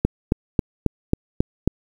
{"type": "click train", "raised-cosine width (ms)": 3, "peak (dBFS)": -3, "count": 7, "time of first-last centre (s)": [0.05, 1.676], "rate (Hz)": 3.69, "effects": ["7-bit"]}